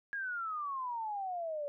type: exponential sweep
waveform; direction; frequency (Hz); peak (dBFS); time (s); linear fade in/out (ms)
sine; down; 1661.2 to 566; -35; 0.13-1.68; 0
effects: none